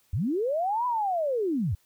sine linear two-way sweep, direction up then down, 71 to 1006 to 71 Hz, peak -24 dBFS, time 0.13-1.75 s, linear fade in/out 5 ms, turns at 0.86 s, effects white hiss -66 dBFS RMS until 1.85 s

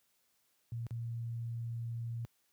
sine tone with dropouts, 116.54 Hz, A#2, in tune, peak -36 dBFS, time 0.72-2.25 s, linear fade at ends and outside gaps 0 ms, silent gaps 0.867-0.908 s, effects white hiss -75 dBFS RMS until 2.52 s + high-pass 60 Hz 12 dB/octave

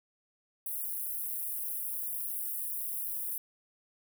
white high-pass noise, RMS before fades -36 dBFS, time 0.66-3.38 s, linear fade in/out 2 ms, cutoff 10000 Hz, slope 48 dB/octave, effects none

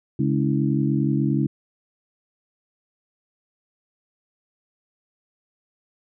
harmonic tone with a mistuned harmonic, 70.1 Hz, C#2, 20 cents sharp, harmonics 2 / 3 / 4 / 5, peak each -22 / -24 / -25 / -26 dBFS, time 0.19-1.47 s, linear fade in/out 5 ms, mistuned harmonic 5, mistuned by -120 cents, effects none

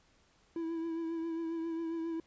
triangle tone with vibrato, 329.6 Hz, E4, in tune, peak -32 dBFS, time 0.56-2.2 s, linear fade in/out 2 ms, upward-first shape triangle, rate 7.4 Hz, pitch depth 35 cents each way, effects pink hiss -68 dBFS RMS until 2.26 s + resampled to 16000 Hz

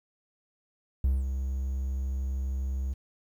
triangle tone with ADSR envelope, 66.3 Hz, C2, 23 cents sharp, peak -18 dBFS, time 1.04-2.94 s, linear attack 4 ms, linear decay 190 ms, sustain -8 dB, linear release 13 ms, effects tanh soft clip ceiling -15 dBFS + 10-bit

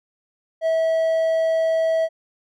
triangle tone, 649 Hz, E5, 27 cents flat, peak -15 dBFS, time 0.61-2.09 s, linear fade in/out 50 ms, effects none

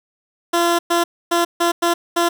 15% pulse tone bursts at uneven times, 342.5 Hz, F4, 34 cents flat, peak -8 dBFS, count 6, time 0.53-0.79 / 0.9-1.04 / 1.31-1.45 / 1.6-1.72 / 1.82-1.94 / 2.16-2.29 s, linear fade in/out 10 ms, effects none

